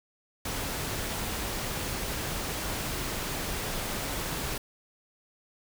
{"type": "noise", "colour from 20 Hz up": "pink", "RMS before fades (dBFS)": -33, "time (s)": [0.45, 4.58], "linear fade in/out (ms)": 5, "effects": []}